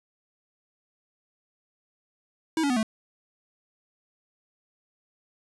square tone with pitch steps, 321.4 / 283 / 249.3 / 219.5 Hz, E4 / C#4 / B3 / A3, -44 / +36 / +16 / -4 cents, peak -23 dBFS, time 2.57-2.83 s, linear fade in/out 2 ms, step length 65 ms, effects resampled to 24000 Hz + 9-bit

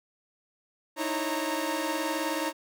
sawtooth tone cluster, 305.9 / 325 / 547 / 923 Hz, D#4 / E4 / C#5 / A#5, -29 / -24 / -23 / -17 cents, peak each -30 dBFS, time 0.96-2.53 s, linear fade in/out 50 ms, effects none

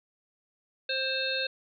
harmonic tone, 528 Hz, C5, 16 cents sharp, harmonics 1 / 3 / 5 / 7 / 8, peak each -34 / -34 / -34 / -34 / -34 dBFS, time 0.89-1.47 s, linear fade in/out 5 ms, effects none

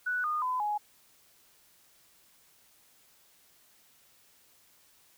sine tone with pitch steps, 1480 / 1223.1 / 1010.9 / 835.4 Hz, F#6 / D#6 / B5 / G#5, 0 / -30 / +40 / +10 cents, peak -28 dBFS, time 0.06-0.78 s, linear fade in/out 10 ms, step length 180 ms, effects white hiss -63 dBFS RMS until 5.17 s

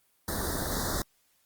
pink band-stop noise, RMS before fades -31 dBFS, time 0.28-1.02 s, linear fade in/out 2 ms, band 1900 to 3600 Hz, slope 96 dB/octave, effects white hiss -69 dBFS RMS until 1.45 s + Opus 32 kbps

